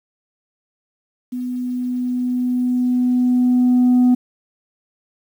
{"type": "tone with level ramp", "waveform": "sine", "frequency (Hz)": 248.8, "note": "B3", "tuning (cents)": 13, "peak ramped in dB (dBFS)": [-22, -7], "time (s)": [1.32, 4.15], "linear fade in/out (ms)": 10, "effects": ["tanh soft clip ceiling -9 dBFS", "8-bit"]}